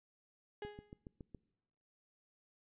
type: tone with exponential decay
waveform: 35% pulse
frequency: 415.3 Hz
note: G#4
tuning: in tune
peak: -39 dBFS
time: 0.62-0.98 s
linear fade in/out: 2 ms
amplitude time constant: 78 ms
type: click train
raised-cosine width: 3 ms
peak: -36 dBFS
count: 6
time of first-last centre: 0.65-1.347 s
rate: 7.17 Hz
effects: noise-tail reverb RT60 1.0 s tail -24 dB re dry + resampled to 8000 Hz